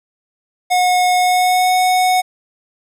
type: tone with pitch glide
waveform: square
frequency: 726 to 736.6 Hz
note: F#5 to F#5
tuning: -33 to -8 cents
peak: -12 dBFS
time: 0.7-2.22 s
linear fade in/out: 20 ms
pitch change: +25 cents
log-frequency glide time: 1.18-1.74 s
effects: resampled to 32000 Hz + 8-bit